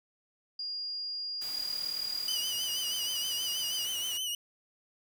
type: tone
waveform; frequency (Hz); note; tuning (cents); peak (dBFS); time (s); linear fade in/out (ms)
sine; 4832; D8; +48; -34; 0.59-2.41; 5
type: noise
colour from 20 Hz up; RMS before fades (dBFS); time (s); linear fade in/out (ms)
white; -45; 1.41-4.18; 10
type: tone with tremolo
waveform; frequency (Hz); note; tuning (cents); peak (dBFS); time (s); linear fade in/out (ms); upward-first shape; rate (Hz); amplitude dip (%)
sine; 4870; D#8; -38; -36; 1.54-3.85; 5; square; 6.8; 30
type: tone with vibrato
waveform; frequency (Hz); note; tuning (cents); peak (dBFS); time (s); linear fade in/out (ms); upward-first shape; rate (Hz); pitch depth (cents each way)
sawtooth; 2960; F#7; 0; -29; 2.28-4.35; 2; triangle; 6.3; 78
effects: none